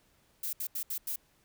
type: noise bursts at uneven times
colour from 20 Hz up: violet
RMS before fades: -35 dBFS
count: 5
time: 0.43-0.53 / 0.6-0.67 / 0.75-0.83 / 0.9-0.98 / 1.07-1.16 s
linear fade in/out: 5 ms
effects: pink hiss -68 dBFS RMS until 1.44 s